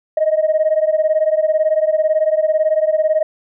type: beating tone pair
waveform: sine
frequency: 617 / 635 Hz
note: D#5 / D#5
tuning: -15 / +35 cents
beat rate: 18 Hz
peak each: -14 / -15 dBFS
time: 0.17-3.23 s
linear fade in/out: 5 ms
effects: tanh soft clip ceiling -7 dBFS